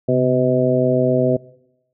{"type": "harmonic tone with a mistuned harmonic", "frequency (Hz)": 126.9, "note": "B2", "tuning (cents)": 47, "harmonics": [1, 2, 3, 4, 5], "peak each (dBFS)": [-20, -20, -20, -20, -20], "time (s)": [0.08, 1.37], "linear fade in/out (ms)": 10, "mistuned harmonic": 1, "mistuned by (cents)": 72, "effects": ["noise-tail reverb RT60 0.9 s tail -22 dB re dry"]}